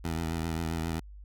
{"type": "tone with vibrato", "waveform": "15% pulse", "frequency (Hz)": 81.9, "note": "E2", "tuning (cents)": -11, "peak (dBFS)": -24, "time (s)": [0.04, 1], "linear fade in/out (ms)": 10, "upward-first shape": "sine", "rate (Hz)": 7.5, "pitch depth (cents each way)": 48, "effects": ["added 50 Hz sine -44 dBFS peak until 1.24 s"]}